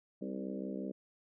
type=harmonic tone with a mistuned harmonic; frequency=65.6 Hz; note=C2; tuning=5 cents sharp; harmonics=3 / 4 / 5 / 6 / 7 / 8 / 9; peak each=-41 / -43 / -45 / -47 / -48 / -49 / -50 dBFS; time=0.21-0.92 s; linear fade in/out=10 ms; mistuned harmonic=5; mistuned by=-39 cents; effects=none